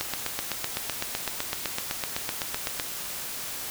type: click train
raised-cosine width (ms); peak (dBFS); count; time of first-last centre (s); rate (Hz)
0.2; -10; 23; 0.01-2.798; 7.89
effects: white hiss -35 dBFS RMS until 3.7 s